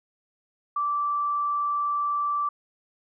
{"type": "tone", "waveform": "sine", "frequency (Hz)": 1166, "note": "D6", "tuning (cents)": -13, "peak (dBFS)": -23, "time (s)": [0.76, 2.49], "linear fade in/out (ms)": 5, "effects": []}